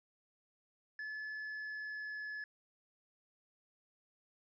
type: tone with pitch glide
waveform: triangle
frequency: 1723 to 1712.1 Hz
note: A6 to A6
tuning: -37 to -48 cents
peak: -39 dBFS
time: 0.99-2.44 s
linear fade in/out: 2 ms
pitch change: -11 cents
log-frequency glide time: 1.34-2.22 s
effects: resampled to 16000 Hz